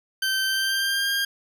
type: tone with pitch glide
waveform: 20% pulse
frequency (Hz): 1550 to 1607.4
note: G6 to G6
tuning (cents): -20 to +43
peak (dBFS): -17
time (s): 0.22-1.25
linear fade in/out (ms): 5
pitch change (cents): +63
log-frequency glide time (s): 0.45-1.1
effects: none